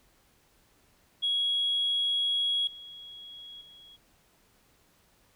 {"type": "tone with level steps", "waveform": "sine", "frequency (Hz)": 3322, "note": "G#7", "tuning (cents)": 0, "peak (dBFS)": [-24, -43, -50], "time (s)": [1.22, 3.97], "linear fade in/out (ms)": 20, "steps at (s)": [2.67, 3.61], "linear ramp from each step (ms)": 2, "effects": ["tanh soft clip ceiling -20 dBFS", "pink hiss -65 dBFS RMS until 5.35 s"]}